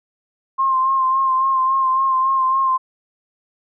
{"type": "tone with vibrato", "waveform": "sine", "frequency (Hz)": 1058, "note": "C6", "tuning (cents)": 19, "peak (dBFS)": -14, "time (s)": [0.58, 2.78], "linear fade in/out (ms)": 20, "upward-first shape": "sine", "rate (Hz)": 3.6, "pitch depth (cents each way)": 30, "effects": []}